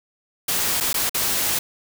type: noise with dropouts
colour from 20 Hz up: white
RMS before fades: -22 dBFS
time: 0.48-1.59 s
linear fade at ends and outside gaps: 5 ms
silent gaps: 0.803-0.807 / 0.93-0.942 / 1.095-1.144 s
effects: none

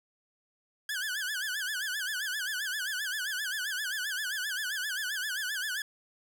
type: tone with vibrato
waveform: sawtooth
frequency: 1600 Hz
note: G6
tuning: 35 cents sharp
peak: -28 dBFS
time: 0.89-5.82 s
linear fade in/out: 2 ms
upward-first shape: sine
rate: 7.6 Hz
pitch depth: 160 cents each way
effects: 11-bit

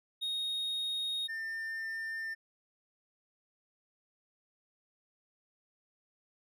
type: tone pair in turn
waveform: triangle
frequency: 3731 / 1798.8 Hz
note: A#7 / A6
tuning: +1 / +38 cents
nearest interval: octave + minor second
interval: 1263 cents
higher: first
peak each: -31 / -34 dBFS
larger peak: first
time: 0.21-1.28 / 1.28-2.35 s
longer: neither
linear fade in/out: 20 ms
effects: none

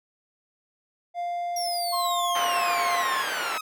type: tone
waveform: triangle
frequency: 698.5 Hz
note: F5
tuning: in tune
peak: -25 dBFS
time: 1.14-3.05 s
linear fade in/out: 50 ms
type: exponential sweep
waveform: sawtooth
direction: down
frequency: 5690 to 1252 Hz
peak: -27 dBFS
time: 1.56-3.61 s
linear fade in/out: 5 ms
type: tone with tremolo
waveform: triangle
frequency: 1065 Hz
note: C6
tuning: 30 cents sharp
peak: -23 dBFS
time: 1.92-3.23 s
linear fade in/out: 20 ms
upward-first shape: sine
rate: 16 Hz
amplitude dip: 25%
type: band-pass noise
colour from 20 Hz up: pink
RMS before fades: -31 dBFS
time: 2.35-3.58 s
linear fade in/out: 5 ms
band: 800 to 2300 Hz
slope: 12 dB/octave
effects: none

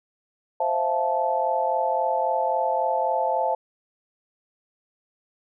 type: chord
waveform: sine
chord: F major seventh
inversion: second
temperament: just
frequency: 523.8 / 654.8 / 698.5 / 873.1 Hz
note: C5 / E5 / F5 / A5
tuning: +2 / -12 / 0 / -14 cents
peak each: -27 / -27 / -28 / -24 dBFS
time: 0.6-3.55 s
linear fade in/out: 5 ms
effects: none

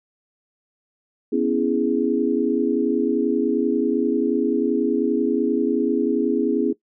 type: chord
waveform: sine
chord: C# minor seventh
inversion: third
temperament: equal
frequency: 246.9 / 277.2 / 329.6 / 415.3 Hz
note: B3 / C#4 / E4 / G#4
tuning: 0 / 0 / 0 / 0 cents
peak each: -23 dBFS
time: 1.32-6.73 s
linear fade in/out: 10 ms
effects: noise-tail reverb RT60 0.1 s tail -19 dB re dry

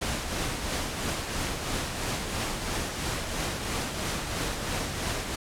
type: noise with tremolo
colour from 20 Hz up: pink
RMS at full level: -29 dBFS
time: 0.01-5.36 s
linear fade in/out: 10 ms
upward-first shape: triangle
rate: 3 Hz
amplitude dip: 45%
effects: low-pass 10000 Hz 12 dB/octave

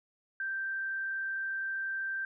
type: tone with frequency modulation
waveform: sine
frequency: 1568 Hz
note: G6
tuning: in tune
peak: -32 dBFS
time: 0.4-2.25 s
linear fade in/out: 2 ms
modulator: 40.6 Hz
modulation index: 0.26
effects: none

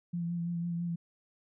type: tone with vibrato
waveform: sine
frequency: 171.2 Hz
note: F3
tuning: 34 cents flat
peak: -31 dBFS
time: 0.13-0.96 s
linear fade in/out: 10 ms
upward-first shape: sine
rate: 6 Hz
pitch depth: 24 cents each way
effects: none

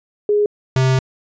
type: tone pair in turn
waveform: sine / square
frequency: 415.3 / 130.81 Hz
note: G#4 / C3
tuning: 0 / 0 cents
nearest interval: octave + minor sixth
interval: 2000 cents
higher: first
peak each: -12 / -13 dBFS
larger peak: first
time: 0.29-0.46 / 0.76-0.99 s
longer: second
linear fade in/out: 2 ms
effects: resampled to 16000 Hz

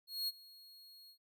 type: tone with ADSR envelope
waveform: 45% pulse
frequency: 4300 Hz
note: C8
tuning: 47 cents sharp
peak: -33 dBFS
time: 0.07-1.18 s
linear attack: 210 ms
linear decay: 32 ms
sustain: -22 dB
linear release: 85 ms
effects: none

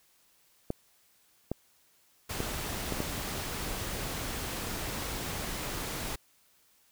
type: clicks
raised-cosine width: 2 ms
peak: -17 dBFS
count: 5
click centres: 0.704 / 1.516 / 2.404 / 2.923 / 3.004 s
type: noise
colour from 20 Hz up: pink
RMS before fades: -36 dBFS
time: 2.29-6.16 s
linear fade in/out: 10 ms
effects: white hiss -66 dBFS RMS until 6.91 s

